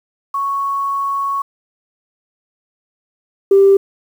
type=tone pair in turn; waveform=sine; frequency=1108.7 / 393 Hz; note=C#6 / G4; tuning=0 / +4 cents; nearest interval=octave + tritone; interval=1796 cents; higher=first; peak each=-16 / -5 dBFS; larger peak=second; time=0.34-1.42 / 3.51-3.77 s; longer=first; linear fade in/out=5 ms; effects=tanh soft clip ceiling -1 dBFS + 7-bit